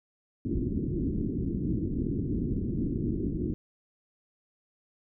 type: low-pass noise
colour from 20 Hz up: white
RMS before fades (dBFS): -30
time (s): 0.45-3.54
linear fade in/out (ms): 0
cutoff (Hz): 350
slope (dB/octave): 48
effects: none